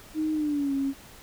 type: tone with pitch glide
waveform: sine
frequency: 311.1 to 274 Hz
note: D#4 to C#4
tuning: 0 to -20 cents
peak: -24 dBFS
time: 0.14-0.94 s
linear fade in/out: 50 ms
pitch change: -220 cents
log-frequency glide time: 0.33-0.74 s
effects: pink hiss -49 dBFS RMS until 1.22 s